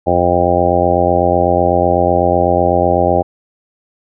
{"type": "harmonic tone", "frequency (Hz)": 88, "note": "F2", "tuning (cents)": 14, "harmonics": [1, 2, 3, 4, 5, 6, 7, 8, 9], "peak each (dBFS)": [-20, -22, -22, -19, -21, -17, -16, -20, -16], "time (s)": [0.06, 3.23], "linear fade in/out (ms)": 20, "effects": []}